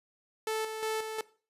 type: tone with tremolo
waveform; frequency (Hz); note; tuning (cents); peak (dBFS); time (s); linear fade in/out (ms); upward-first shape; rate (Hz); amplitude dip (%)
sawtooth; 438.5; A4; -6; -26; 0.47-1.21; 2; square; 2.8; 50
effects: noise-tail reverb RT60 0.4 s tail -19 dB re dry + resampled to 32000 Hz